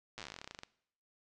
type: slowing click train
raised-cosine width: 0.2 ms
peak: -27 dBFS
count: 22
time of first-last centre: 0.18-0.634 s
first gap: 8 ms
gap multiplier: 1.09
effects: noise-tail reverb RT60 0.7 s tail -21 dB re dry + resampled to 24000 Hz